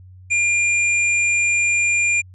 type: tone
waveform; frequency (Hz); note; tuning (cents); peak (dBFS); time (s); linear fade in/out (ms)
square; 2400; D7; +37; -16; 0.3-2.22; 20
effects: added 92 Hz sine -40 dBFS peak until 2.34 s + resampled to 22050 Hz